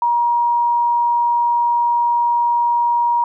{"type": "tone", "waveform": "sine", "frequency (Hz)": 950, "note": "A#5", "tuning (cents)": 33, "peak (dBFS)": -13, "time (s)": [0.02, 3.24], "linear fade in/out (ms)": 2, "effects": []}